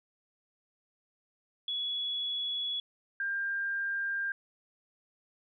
sine tone pair in turn, 3383 / 1596.6 Hz, G#7 / G6, +31 / +31 cents, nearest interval octave + minor second, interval 1300 cents, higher first, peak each -31 / -30 dBFS, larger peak second, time 1.68-2.8 / 3.2-4.32 s, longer neither, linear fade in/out 2 ms, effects none

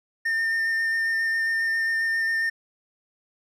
triangle tone with vibrato, 1812 Hz, A#6, 50 cents flat, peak -20 dBFS, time 0.25-2.5 s, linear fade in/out 10 ms, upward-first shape sine, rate 7.4 Hz, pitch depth 13 cents each way, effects resampled to 32000 Hz

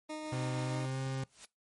20% pulse tone with tremolo, 308.2 Hz, D#4, 16 cents flat, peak -33 dBFS, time 0.09-0.86 s, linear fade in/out 10 ms, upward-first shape triangle, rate 6.4 Hz, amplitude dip 30%
40% pulse tone with pitch glide, 128.3 to 133.05 Hz, C3 to C3, -34 to +29 cents, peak -33 dBFS, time 0.32-1.24 s, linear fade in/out 5 ms, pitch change +63 cents, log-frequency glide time 0.64-1 s
white noise with exponential growth, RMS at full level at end -46 dBFS, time 1.21-1.45 s, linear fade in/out 0 ms, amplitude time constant 51 ms
effects noise-tail reverb RT60 0.2 s tail -22 dB re dry + MP3 48 kbps

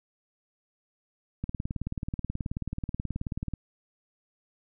click train, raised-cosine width 5 ms, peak -19 dBFS, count 40, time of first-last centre 1.44-3.537 s, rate 18.6 Hz, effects none

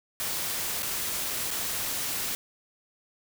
white noise with dropouts, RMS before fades -31 dBFS, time 0.2-2.35 s, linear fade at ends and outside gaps 0 ms, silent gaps 0.823-0.83 / 1.303-1.306 / 1.506-1.512 s, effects none

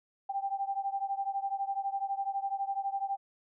sine beating tone pair, 784 / 796 Hz, G5 / G5, 0 / +26 cents, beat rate 12 Hz, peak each -33 / -35 dBFS, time 0.29-3.17 s, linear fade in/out 10 ms, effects none

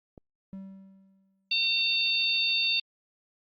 click, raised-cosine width 2 ms, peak -33 dBFS, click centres 0.178 s
triangle tone with exponential decay, 192.9 Hz, G3, 28 cents flat, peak -34 dBFS, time 0.53-1.55 s, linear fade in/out 0 ms, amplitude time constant 220 ms
harmonic tone, 907 Hz, A#5, 48 cents flat, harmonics 3 / 4 / 5, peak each -27 / -28 / -29 dBFS, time 1.51-2.8 s, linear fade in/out 5 ms
effects Opus 48 kbps

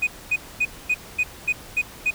sine tone bursts, 2489 Hz, D#7, in tune, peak -15 dBFS, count 8, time 0.02-2.108 s, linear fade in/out 10 ms, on 51 ms, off 240 ms, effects tanh soft clip ceiling -16 dBFS + pink hiss -42 dBFS RMS until 2.14 s

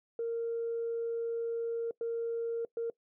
sine tone bursts at uneven times, 462.9 Hz, A#4, 12 cents flat, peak -30 dBFS, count 3, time 0.19-1.91 / 2.01-2.65 / 2.77-2.9 s, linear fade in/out 2 ms, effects noise-tail reverb RT60 0.1 s tail -22 dB re dry + tanh soft clip ceiling -27 dBFS

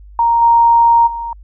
sine tone with level steps, 932.3 Hz, A#5, in tune, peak -9 / -6 / -20 dBFS, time 0.19-1.33 s, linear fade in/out 2 ms, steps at 0.41 / 1.06 s, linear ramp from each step 20 ms, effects added 50 Hz sine -35 dBFS peak until 1.43 s

